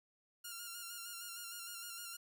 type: tone with vibrato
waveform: 5% pulse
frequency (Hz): 1396.9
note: F6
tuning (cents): 0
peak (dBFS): -34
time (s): 0.44-2.17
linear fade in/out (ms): 10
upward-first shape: square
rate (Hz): 6.5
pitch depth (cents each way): 31
effects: none